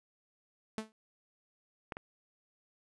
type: tone with exponential decay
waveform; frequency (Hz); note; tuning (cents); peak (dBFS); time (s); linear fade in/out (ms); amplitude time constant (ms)
sawtooth; 218.7; A3; -10; -28; 0.78-0.92; 0; 29
type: clicks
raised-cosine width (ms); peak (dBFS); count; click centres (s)
0.5; -23 / -26; 2; 1.922 / 1.969
effects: resampled to 24000 Hz